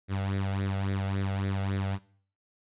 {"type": "tone with flanger", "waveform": "sawtooth", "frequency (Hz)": 97.4, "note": "G2", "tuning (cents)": -11, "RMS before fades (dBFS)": -30, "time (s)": [0.08, 1.99], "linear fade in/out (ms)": 50, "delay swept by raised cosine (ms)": [0.5, 1.5], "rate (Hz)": 3.6, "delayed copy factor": 0.65, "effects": ["noise-tail reverb RT60 0.5 s tail -19 dB re dry", "resampled to 8000 Hz"]}